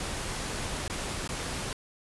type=noise with dropouts; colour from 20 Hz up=pink; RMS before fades=-34 dBFS; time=0-1.73 s; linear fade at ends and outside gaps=2 ms; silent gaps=0.88-0.898 / 1.277-1.29 s; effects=resampled to 24000 Hz